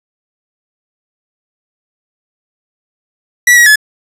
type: tone with pitch steps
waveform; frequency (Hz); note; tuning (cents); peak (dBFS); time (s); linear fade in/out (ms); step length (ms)
45% pulse; 1948 / 1908 / 1712; B6 / A#6 / A6; -24 / +40 / -48; -3; 3.47-3.758; 5; 96
effects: resampled to 32000 Hz + 7-bit